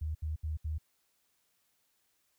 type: tone bursts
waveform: sine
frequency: 77.6 Hz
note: D#2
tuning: 4 cents flat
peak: -32 dBFS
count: 4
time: 0.01-0.783 s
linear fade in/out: 10 ms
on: 140 ms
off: 71 ms
effects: white hiss -75 dBFS RMS until 2.38 s